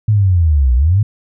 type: linear two-way sweep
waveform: sine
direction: down then up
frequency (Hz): 109.7 to 58.8 to 109.7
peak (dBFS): -8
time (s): 0.08-1.03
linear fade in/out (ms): 5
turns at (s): 0.75
effects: none